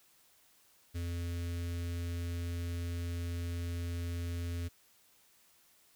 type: tone with notch filter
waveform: square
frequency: 85.9 Hz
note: F2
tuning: 28 cents flat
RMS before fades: -37 dBFS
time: 0.94-4.69 s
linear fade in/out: 20 ms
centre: 860 Hz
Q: 0.66
effects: white hiss -66 dBFS RMS until 5.95 s